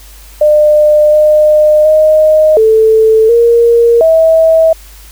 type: tone with pitch steps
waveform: sine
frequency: 602 / 608 / 620 / 440.6 / 468.2 / 647 Hz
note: D5 / D#5 / D#5 / A4 / A#4 / E5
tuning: +43 / -40 / -6 / +2 / +8 / -32 cents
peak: -3 dBFS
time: 0.41-4.73 s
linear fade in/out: 5 ms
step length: 720 ms
effects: added 50 Hz sine -33 dBFS peak until 5.11 s + white hiss -38 dBFS RMS until 5.11 s